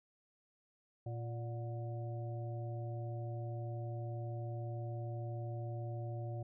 harmonic tone with a mistuned harmonic, 116.54 Hz, A#2, in tune, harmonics 1 / 3 / 5 / 6, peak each -39 / -50 / -50 / -52 dBFS, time 1.06-6.43 s, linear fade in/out 5 ms, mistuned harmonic 6, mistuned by +73 cents, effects none

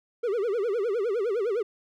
triangle tone with vibrato, 433 Hz, A4, 28 cents flat, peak -22 dBFS, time 0.23-1.63 s, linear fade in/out 10 ms, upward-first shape sine, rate 9.8 Hz, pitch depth 220 cents each way, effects none

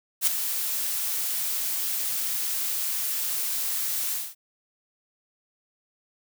blue noise with ADSR envelope, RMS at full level -19 dBFS, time 0.21-4.35 s, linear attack 60 ms, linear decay 10 ms, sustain -9 dB, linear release 220 ms, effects none

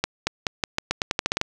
accelerating click train, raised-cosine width 0.2 ms, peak -4 dBFS, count 13, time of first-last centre 0.04-1.414 s, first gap 230 ms, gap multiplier 0.86, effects none

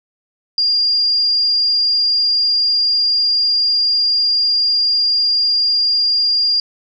sine tone, 4808 Hz, D8, 40 cents sharp, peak -12 dBFS, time 0.58-6.6 s, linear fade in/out 2 ms, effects none

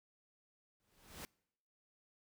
pink noise with exponential growth, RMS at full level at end -45 dBFS, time 0.8-1.25 s, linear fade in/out 0 ms, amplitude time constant 96 ms, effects noise-tail reverb RT60 0.8 s tail -26 dB re dry

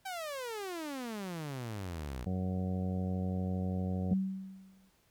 sawtooth exponential sweep, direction down, 787 to 58.27 Hz, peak -34 dBFS, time 0.05-2.25 s, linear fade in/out 10 ms
harmonic tone, 92.5 Hz, F#2, in tune, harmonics 1 / 2 / 3 / 4 / 5 / 6 / 7 / 8, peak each -35 / -34 / -47 / -50 / -46 / -47 / -55 / -49 dBFS, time 2.26-4.14 s, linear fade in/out 5 ms
sine tone with exponential decay, 191 Hz, G3, 45 cents flat, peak -25 dBFS, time 4.11-4.9 s, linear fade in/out 5 ms, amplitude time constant 170 ms
effects pink hiss -70 dBFS RMS until 5.1 s

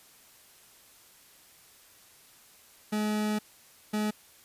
40% pulse tone bursts at uneven times, 212.1 Hz, G#3, 37 cents sharp, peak -26 dBFS, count 2, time 2.92-3.39 / 3.93-4.11 s, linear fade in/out 10 ms, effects white hiss -57 dBFS RMS until 4.44 s + resampled to 32000 Hz

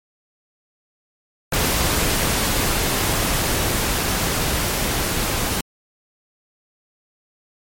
pink noise with level ramp, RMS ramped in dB -19 to -22 dBFS, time 1.52-5.61 s, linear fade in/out 5 ms, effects MP3 64 kbps

